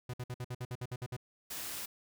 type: tone bursts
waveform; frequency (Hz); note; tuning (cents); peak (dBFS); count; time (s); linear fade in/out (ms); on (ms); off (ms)
45% pulse; 124; B2; +7; -37; 11; 0.09-1.166; 5; 46; 57
type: noise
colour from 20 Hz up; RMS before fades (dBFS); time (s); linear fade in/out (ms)
white; -41; 1.5-1.86; 10
effects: none